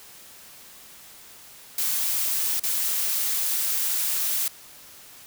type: noise with dropouts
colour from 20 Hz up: blue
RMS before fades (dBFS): -25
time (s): 1.78-4.48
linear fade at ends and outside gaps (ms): 2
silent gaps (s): 2.596-2.636
effects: white hiss -47 dBFS RMS until 5.26 s